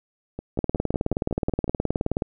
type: two click trains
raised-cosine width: 2 ms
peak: -18 / -9 dBFS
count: 8 / 32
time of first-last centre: 0.39-1.679 / 0.59-2.222 s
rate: 5.43 / 19 Hz
effects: none